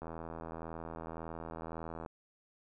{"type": "click train", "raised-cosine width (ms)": 1, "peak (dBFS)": -29, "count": 168, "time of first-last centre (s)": [0.02, 2.062], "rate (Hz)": 81.8, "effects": []}